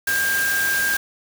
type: tone in noise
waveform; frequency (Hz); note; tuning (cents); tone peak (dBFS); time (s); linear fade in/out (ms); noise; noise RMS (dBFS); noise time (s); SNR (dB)
sine; 1601; G6; +36; -19; 0.07-0.97; 5; white; -26; 0.07-0.97; +4
effects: none